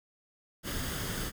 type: noise with comb filter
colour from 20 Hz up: pink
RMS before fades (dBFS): -35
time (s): 0.63-1.32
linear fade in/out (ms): 50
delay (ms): 0.61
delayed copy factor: +0.5
effects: none